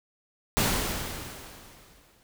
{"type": "noise with exponential decay", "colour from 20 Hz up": "pink", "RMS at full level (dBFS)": -23, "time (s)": [0.57, 2.23], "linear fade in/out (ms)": 0, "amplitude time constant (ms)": 360, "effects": []}